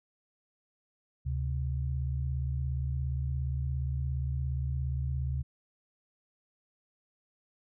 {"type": "tone pair together", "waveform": "sine", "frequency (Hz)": [72.8, 130], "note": ["D2", "C3"], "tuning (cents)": [-15, -11], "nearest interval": "minor seventh", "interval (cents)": 1004, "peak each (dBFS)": [-31, -33], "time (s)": [1.25, 5.43], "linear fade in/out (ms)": 20, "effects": []}